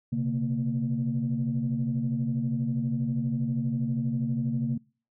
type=tone cluster; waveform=sine; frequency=126.3 / 138.7 / 230.7 Hz; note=B2 / C#3 / A#3; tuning=+39 / +1 / -18 cents; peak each=-31 / -29 / -27 dBFS; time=0.12-4.78 s; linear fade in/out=10 ms; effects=noise-tail reverb RT60 0.4 s tail -25 dB re dry + tanh soft clip ceiling -18 dBFS